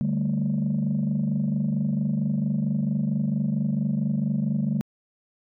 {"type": "chord", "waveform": "sine", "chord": "D suspended fourth", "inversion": "none", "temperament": "just", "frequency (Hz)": [146.83, 195.78, 220.2], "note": ["D3", "G3", "A3"], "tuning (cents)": [0, -2, 2], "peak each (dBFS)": -25, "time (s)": [0.01, 4.81], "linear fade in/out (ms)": 0, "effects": ["tanh soft clip ceiling -17 dBFS"]}